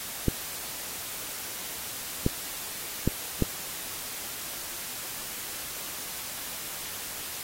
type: clicks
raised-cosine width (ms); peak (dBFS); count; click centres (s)
3; -9; 4; 0.283 / 2.264 / 3.076 / 3.423
effects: white hiss -37 dBFS RMS until 7.43 s + AAC 48 kbps